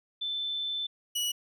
sine / sawtooth tone pair in turn, 3529 / 2930 Hz, A7 / F#7, +4 / -18 cents, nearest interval minor third, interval 322 cents, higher first, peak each -30 / -25 dBFS, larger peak second, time 0.21-0.87 / 1.15-1.32 s, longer first, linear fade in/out 10 ms, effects none

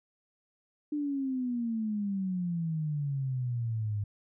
sine exponential sweep, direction down, 300.3 to 101.4 Hz, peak -29 dBFS, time 0.92-4.04 s, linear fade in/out 5 ms, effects none

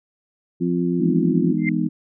harmonic tone, 87.4 Hz, F2, 2 cents sharp, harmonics 2 / 3 / 4, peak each -21 / -23 / -24 dBFS, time 0.6-1.54 s, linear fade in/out 20 ms
sine chord, E major seventh, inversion none, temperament just, 164.81 / 206 / 247.2 / 309 Hz, E3 / G#3 / B3 / D#4, 0 / -14 / +2 / -12 cents, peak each -24 dBFS, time 0.99-1.89 s, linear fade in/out 20 ms
sine tone with exponential growth, 2093 Hz, C7, in tune, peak -17 dBFS, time 1.58-1.69 s, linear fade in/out 2 ms, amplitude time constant 22 ms
effects none

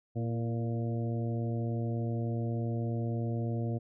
harmonic tone with a mistuned harmonic, 116.54 Hz, A#2, in tune, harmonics 1 / 2 / 3 / 4 / 5 / 6, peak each -31 / -37 / -41 / -43 / -45 / -47 dBFS, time 0.15-3.79 s, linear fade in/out 20 ms, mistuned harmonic 3, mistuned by -36 cents, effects none

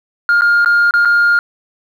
sine tone with dropouts, 1412 Hz, F6, 19 cents sharp, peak -6 dBFS, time 0.29-1.39 s, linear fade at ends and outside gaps 1 ms, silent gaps 0.41-0.419 / 0.647-0.659 / 0.909-0.938 / 1.05-1.055 s, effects tanh soft clip ceiling -6 dBFS + 7-bit

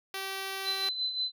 5% pulse tone, 386.7 Hz, G4, 24 cents flat, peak -23 dBFS, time 0.14-0.89 s, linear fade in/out 2 ms
sine tone with tremolo, 4034 Hz, B7, 36 cents sharp, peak -27 dBFS, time 0.64-1.32 s, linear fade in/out 50 ms, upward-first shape sine, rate 5.6 Hz, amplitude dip 60%
effects none

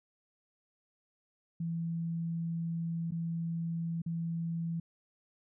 sine tone with dropouts, 166.6 Hz, E3, 19 cents sharp, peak -32 dBFS, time 1.6-4.8 s, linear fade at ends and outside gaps 5 ms, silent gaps 3.109-3.119 / 4.019-4.061 s, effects none

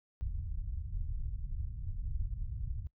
pink low-pass noise, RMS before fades -37 dBFS, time 0.21-2.87 s, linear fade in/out 0 ms, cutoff 100 Hz, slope 24 dB/octave, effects noise-tail reverb RT60 0.1 s tail -23 dB re dry

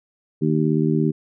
harmonic tone, 77.78 Hz, D#2, in tune, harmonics 2 / 3 / 4 / 5, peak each -20 / -22 / -23 / -24 dBFS, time 0.41-1.12 s, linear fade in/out 20 ms, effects none

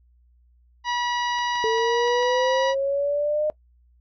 harmonic tone, 968 Hz, B5, 35 cents flat, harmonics 1 / 2 / 3 / 4 / 5 / 6, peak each -24 / -30 / -34 / -36 / -38 / -40 dBFS, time 0.84-2.75 s, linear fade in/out 50 ms
clicks, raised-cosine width 0.2 ms, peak -24 dBFS, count 5, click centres 1.387 / 1.556 / 1.781 / 2.078 / 2.228 s
sine linear sweep, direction up, 440.7 to 612 Hz, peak -20 dBFS, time 1.64-3.5 s, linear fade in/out 0 ms
effects noise-tail reverb RT60 0.1 s tail -21 dB re dry + added 60 Hz sine -55 dBFS peak until 4 s

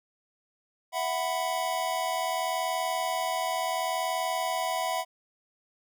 square chord, E suspended second, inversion none, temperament equal with one note detuned, 659.3 / 740 / 994.1 Hz, E5 / F#5 / B5, 0 / 0 / +11 cents, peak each -33 / -32 / -33 dBFS, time 0.92-5.05 s, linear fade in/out 50 ms, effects none

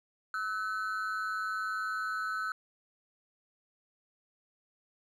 triangle ring-modulated tone, 1400 Hz, F6, 4 cents sharp, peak -27 dBFS, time 0.34-2.52 s, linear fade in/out 2 ms, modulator 99.8 Hz, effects none

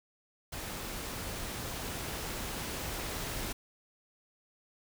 pink noise with level ramp, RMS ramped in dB -40 to -37 dBFS, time 0.52-3.53 s, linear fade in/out 10 ms, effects none

